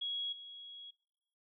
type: tone with level steps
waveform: sine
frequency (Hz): 3322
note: G#7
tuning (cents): 0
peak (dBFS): -35 / -47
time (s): 0.01-0.91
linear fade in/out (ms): 10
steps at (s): 0.32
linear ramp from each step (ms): 10
effects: noise-tail reverb RT60 1.0 s tail -24 dB re dry